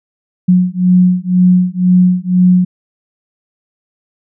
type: beating tone pair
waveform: sine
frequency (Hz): 180.4 / 182.4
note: F#3 / F#3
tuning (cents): -44 / -24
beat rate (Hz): 2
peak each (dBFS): -10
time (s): 0.48-2.65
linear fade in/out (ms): 10
effects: none